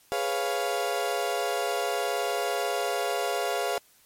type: chord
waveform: 35% pulse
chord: C# dominant seventh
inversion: second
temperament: equal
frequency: 415.3 / 493.9 / 554.4 / 698.5 Hz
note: G#4 / B4 / C#5 / E#5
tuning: 0 / 0 / 0 / 0 cents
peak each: -30 / -32 / -31 / -28 dBFS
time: 0.12-3.78 s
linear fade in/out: 0 ms
effects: white hiss -60 dBFS RMS until 4.05 s + MP3 64 kbps